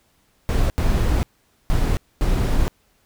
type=noise bursts at uneven times; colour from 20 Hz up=brown; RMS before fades=-18 dBFS; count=4; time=0.49-0.7 / 0.78-1.23 / 1.7-1.97 / 2.21-2.68 s; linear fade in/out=0 ms; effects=pink hiss -62 dBFS RMS until 3.05 s